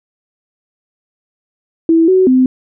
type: tone with pitch steps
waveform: sine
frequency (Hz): 328 / 374 / 257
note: E4 / F#4 / C4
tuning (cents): -9 / +19 / -31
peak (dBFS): -6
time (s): 1.89-2.46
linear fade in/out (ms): 2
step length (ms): 190
effects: none